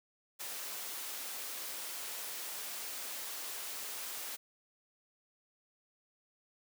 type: high-pass noise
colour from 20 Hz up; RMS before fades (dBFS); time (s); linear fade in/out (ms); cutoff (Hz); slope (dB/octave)
white; -42; 0.39-4.37; 20; 340; 12
effects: none